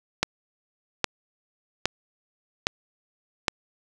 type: click train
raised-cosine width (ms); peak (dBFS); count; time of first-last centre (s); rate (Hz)
0.2; -3; 5; 0.23-3.482; 1.23
effects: 7-bit